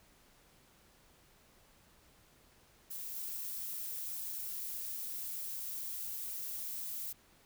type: noise with level steps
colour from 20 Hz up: violet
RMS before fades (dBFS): -43 / -41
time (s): 2.9-7.13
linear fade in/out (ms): 10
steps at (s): 3.16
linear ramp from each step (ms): 2
effects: pink hiss -65 dBFS RMS until 7.45 s